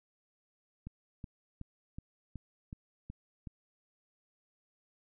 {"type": "click train", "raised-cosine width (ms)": 5, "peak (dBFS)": -30, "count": 8, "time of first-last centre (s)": [0.87, 3.472], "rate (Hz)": 2.69, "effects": []}